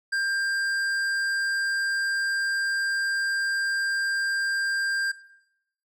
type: tone with hard clipping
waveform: triangle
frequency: 1592 Hz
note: G6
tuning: 26 cents sharp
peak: -25 dBFS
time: 0.12-5.12 s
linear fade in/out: 10 ms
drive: 13 dB
effects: noise-tail reverb RT60 0.8 s tail -18 dB re dry